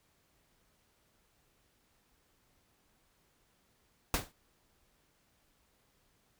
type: noise with exponential decay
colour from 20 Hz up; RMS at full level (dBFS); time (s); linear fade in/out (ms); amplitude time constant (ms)
pink; -27; 4.14-4.32; 1; 37
effects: pink hiss -72 dBFS RMS until 6.39 s